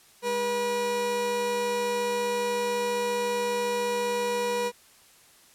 30% pulse tone pair together, 204.6 / 483.7 Hz, G#3 / B4, -26 / -36 cents, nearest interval octave + minor third, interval 1490 cents, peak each -35 / -23 dBFS, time 0.22-4.72 s, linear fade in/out 50 ms, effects white hiss -56 dBFS RMS until 5.54 s + low-pass 12000 Hz 12 dB/octave

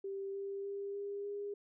sine tone with pitch steps, 392 / 395.6 / 399.3 / 403 / 406.8 Hz, G4 / G4 / G4 / G4 / G#4, 0 / +16 / +32 / +48 / -36 cents, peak -38 dBFS, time 0.04-1.54 s, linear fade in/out 5 ms, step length 300 ms, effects none

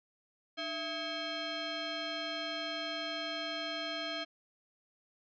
sine tone with frequency modulation, 1270 Hz, D#6, 35 cents sharp, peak -35 dBFS, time 0.57-4.25 s, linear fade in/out 20 ms, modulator 968 Hz, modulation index 3.1, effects none

